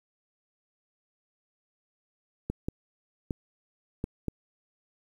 clicks, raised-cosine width 3 ms, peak -17 dBFS, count 5, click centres 2.5 / 2.685 / 3.308 / 4.041 / 4.283 s, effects 9-bit

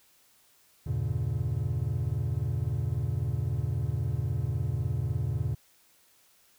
triangle chord, E diminished seventh, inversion none, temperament just, 82.41 / 98.89 / 118.67 / 142.4 Hz, E2 / G2 / Bb2 / Db3, 0 / +16 / +31 / +47 cents, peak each -32 / -32 / -29 / -31 dBFS, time 0.86-5.55 s, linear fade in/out 10 ms, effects white hiss -63 dBFS RMS until 6.58 s

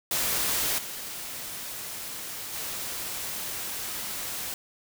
white noise with level steps, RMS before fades -27 / -37 / -34 dBFS, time 0.11-4.54 s, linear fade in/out 2 ms, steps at 0.78 / 2.53 s, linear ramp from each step 5 ms, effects none

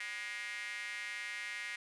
square tone with high-pass filter, 111.2 Hz, A2, 19 cents sharp, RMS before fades -42 dBFS, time 0-1.76 s, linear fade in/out 5 ms, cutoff 2000 Hz, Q 5.7, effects resampled to 24000 Hz

